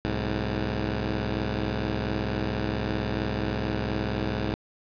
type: tone pair together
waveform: 10% pulse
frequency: 64.4 / 106.05 Hz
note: C2 / G#2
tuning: -27 / +37 cents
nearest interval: major sixth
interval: 864 cents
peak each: -21 dBFS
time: 0.05-4.54 s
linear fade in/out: 0 ms
effects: resampled to 11025 Hz + 9-bit